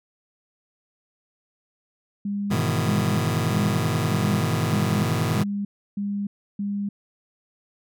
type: tone bursts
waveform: sine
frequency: 202 Hz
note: G#3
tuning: 48 cents flat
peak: -24 dBFS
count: 8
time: 2.25-6.89 s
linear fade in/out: 5 ms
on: 300 ms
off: 320 ms
type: chord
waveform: sawtooth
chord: E major seventh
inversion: first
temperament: just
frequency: 103.01 / 123.61 / 154.51 / 164.81 Hz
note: G#2 / B2 / D#3 / E3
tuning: -14 / +2 / -12 / 0 cents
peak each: -22 / -22 / -22 / -24 dBFS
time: 2.5-5.44 s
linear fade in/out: 20 ms
effects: none